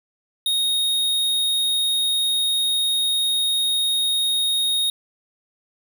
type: tone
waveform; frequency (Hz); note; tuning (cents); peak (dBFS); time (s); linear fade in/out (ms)
square; 3729; A#7; 0; -19; 0.46-4.9; 2
effects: none